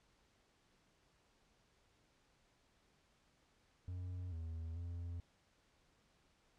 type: tone with pitch steps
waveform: triangle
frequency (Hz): 90.3 / 81.7 / 85.9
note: F#2 / E2 / F2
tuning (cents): -42 / -15 / -28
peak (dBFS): -40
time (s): 3.88-5.2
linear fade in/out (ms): 0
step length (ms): 440
effects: pink hiss -74 dBFS RMS until 6.58 s + low-pass 7000 Hz 12 dB/octave